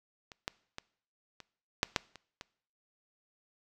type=clicks; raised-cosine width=0.2 ms; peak=-30 / -16 / -23 / -29 / -8 / -9 / -30 / -25 dBFS; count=8; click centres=0.318 / 0.479 / 0.784 / 1.403 / 1.831 / 1.962 / 2.157 / 2.411 s; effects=noise-tail reverb RT60 0.6 s tail -22 dB re dry